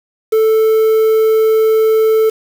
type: tone with quantisation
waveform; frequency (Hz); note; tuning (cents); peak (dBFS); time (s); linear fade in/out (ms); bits
triangle; 440; A4; 0; -6; 0.32-2.3; 10; 5
effects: none